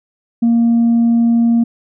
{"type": "tone", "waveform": "sine", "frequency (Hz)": 233.1, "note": "A#3", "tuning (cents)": 0, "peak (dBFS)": -7, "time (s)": [0.42, 1.64], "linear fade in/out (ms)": 10, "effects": ["tanh soft clip ceiling -7 dBFS"]}